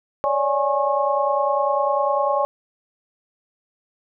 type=tone cluster; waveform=sine; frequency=559 / 589 / 830 / 1087 Hz; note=C#5 / D5 / G#5 / C#6; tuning=+14 / +5 / -1 / -34 cents; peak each=-23 dBFS; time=0.24-2.45 s; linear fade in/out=0 ms; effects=none